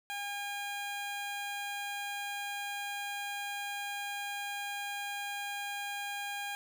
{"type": "tone", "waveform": "15% pulse", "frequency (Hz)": 810, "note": "G#5", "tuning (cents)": -43, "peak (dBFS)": -30, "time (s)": [0.1, 6.55], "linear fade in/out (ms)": 0, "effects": []}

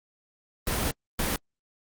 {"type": "noise bursts at uneven times", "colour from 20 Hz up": "pink", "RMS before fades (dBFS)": -27, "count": 2, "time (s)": [[0.67, 0.91], [1.19, 1.36]], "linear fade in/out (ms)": 2, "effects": ["Opus 24 kbps"]}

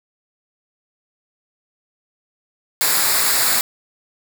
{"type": "noise with comb filter", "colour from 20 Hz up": "white", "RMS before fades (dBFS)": -17, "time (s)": [2.81, 3.61], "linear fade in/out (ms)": 0, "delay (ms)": 0.33, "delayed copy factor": -0.6, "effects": []}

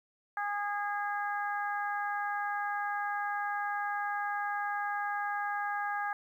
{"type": "harmonic tone", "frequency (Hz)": 410, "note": "G#4", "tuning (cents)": -22, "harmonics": [2, 3, 4, 5], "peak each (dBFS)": [-34, -38, -36, -48], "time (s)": [0.37, 6.13], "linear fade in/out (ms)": 2, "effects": ["11-bit"]}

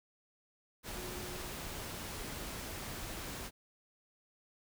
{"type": "tone in noise", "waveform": "sine", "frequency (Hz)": 361.3, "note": "F#4", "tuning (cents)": -41, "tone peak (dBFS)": -48, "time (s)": [0.93, 1.53], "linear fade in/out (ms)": 50, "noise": "pink", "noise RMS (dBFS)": -43, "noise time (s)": [0.83, 3.51], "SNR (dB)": -8, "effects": []}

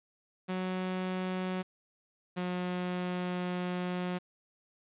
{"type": "tone pair in turn", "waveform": "sawtooth", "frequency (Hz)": [185, 179.94], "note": ["F#3", "F#3"], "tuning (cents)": [0, -48], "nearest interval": "unison", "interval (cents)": 48, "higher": "first", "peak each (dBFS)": -28, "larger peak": "neither", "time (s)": [[0.48, 1.63], [2.36, 4.19]], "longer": "second", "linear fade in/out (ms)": 20, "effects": ["resampled to 8000 Hz", "9-bit"]}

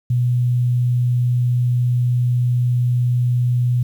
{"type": "tone", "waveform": "sine", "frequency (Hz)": 122.9, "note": "B2", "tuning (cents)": -8, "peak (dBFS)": -14, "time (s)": [0.1, 3.83], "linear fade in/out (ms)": 5, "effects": ["8-bit"]}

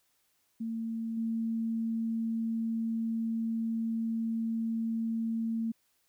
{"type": "tone with level steps", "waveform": "sine", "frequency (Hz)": 226.5, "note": "A#3", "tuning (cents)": -50, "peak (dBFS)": [-32, -29], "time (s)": [0.6, 5.72], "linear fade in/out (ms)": 10, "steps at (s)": 1.17, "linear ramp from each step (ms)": 5, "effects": ["white hiss -73 dBFS RMS until 6.08 s"]}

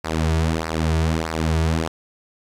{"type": "tone with flanger", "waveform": "sawtooth", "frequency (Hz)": 80.4, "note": "E2", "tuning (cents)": -43, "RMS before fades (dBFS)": -21, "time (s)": [0.04, 1.88], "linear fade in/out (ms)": 5, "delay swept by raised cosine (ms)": [0.29, 3.89], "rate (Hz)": 1.6, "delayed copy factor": -0.8, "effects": ["low-pass 9000 Hz 12 dB/octave", "9-bit"]}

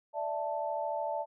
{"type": "chord", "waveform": "sine", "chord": "D suspended second", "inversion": "none", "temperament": "just", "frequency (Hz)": [587.3, 660.7, 881], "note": ["D5", "E5", "A5"], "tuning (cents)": [0, 4, 2], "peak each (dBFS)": [-36, -36, -35], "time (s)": [0.13, 1.26], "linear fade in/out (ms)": 50, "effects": []}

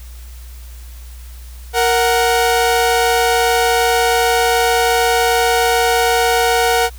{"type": "tone pair together", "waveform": "sawtooth", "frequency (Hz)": [466.2, 740.6], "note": ["A#4", "F#5"], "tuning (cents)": [0, 1], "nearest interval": "minor sixth", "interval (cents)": 801, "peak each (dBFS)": -11, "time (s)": [1.73, 6.9], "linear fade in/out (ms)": 50, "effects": ["added 60 Hz sine -31 dBFS peak until 6.98 s", "white hiss -44 dBFS RMS until 6.98 s"]}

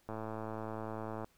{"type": "click train", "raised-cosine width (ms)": 1, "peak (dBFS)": -27, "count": 128, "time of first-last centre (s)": [0.09, 1.245], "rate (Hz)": 110, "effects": ["pink hiss -70 dBFS RMS until 1.37 s"]}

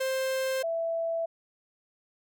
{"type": "tone pair in turn", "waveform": ["45% pulse", "sine"], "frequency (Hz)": [526, 662.7], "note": ["C5", "E5"], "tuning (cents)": [9, 9], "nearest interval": "major third", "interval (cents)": 400, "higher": "second", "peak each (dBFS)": [-27, -27], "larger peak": "neither", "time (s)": [[0, 0.63], [0.63, 1.26]], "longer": "neither", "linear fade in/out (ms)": 10, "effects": []}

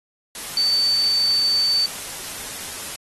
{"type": "tone in noise", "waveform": "sine", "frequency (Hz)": 4550, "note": "C#8", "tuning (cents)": 44, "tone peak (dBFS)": -16, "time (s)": [0.57, 1.86], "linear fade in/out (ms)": 2, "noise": "white", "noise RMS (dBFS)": -32, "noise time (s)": [0.35, 2.96], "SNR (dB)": 13, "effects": ["AAC 32 kbps"]}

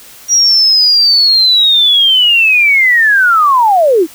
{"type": "linear sweep", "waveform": "sine", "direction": "down", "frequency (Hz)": [5760, 293.7], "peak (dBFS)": -5, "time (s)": [0.28, 4.07], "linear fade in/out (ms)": 50, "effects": ["white hiss -36 dBFS RMS until 4.14 s"]}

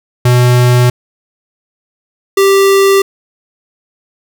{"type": "tone pair in turn", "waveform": "square", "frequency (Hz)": [123.47, 392], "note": ["B2", "G4"], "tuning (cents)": [0, 0], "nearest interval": "octave + minor sixth", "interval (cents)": 2000, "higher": "second", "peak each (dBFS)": -6, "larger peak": "neither", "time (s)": [[0.25, 0.9], [2.37, 3.02]], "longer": "neither", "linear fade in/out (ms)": 5, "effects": []}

